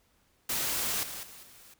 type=noise with level steps; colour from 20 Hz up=white; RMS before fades=-31 / -40 / -49 / -54 dBFS; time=0.49-1.74 s; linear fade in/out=5 ms; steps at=1.03 / 1.23 / 1.43 s; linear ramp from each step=2 ms; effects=pink hiss -69 dBFS RMS until 1.79 s